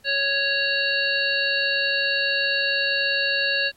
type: harmonic tone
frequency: 554.4 Hz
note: C#5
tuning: in tune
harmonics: 1 / 3 / 5 / 7 / 8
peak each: -30 / -23 / -25 / -29 / -27 dBFS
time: 0.04-3.72 s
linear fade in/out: 50 ms
effects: pink hiss -58 dBFS RMS until 3.76 s + MP3 64 kbps